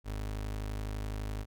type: tone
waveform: 30% pulse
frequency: 51.91 Hz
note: G#1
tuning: in tune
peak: -32 dBFS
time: 0.04-1.46 s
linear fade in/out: 50 ms
effects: none